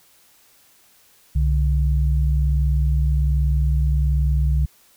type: tone pair together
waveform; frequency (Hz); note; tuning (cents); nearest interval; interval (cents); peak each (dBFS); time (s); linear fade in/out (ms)
sine; 65.41 / 146.67; C2 / D3; 0 / -2; octave + major second; 1398; -16 / -23; 1.35-4.66; 10
effects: white hiss -55 dBFS RMS until 4.96 s